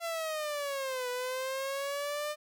sawtooth linear two-way sweep, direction down then up, 681 to 492.4 to 604 Hz, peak -29 dBFS, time 0-2.36 s, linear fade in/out 50 ms, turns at 1.09 s, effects none

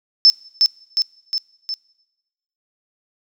sine tone with echo, 5274 Hz, E8, in tune, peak -6 dBFS, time 0.25-0.3 s, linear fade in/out 0 ms, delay 360 ms, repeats 4, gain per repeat -4 dB, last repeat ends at 1.74 s, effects noise-tail reverb RT60 1.0 s tail -23 dB re dry

